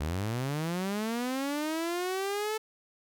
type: linear sweep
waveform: sawtooth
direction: up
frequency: 69.3 to 440 Hz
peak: -26 dBFS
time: 0-2.58 s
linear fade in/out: 10 ms
effects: none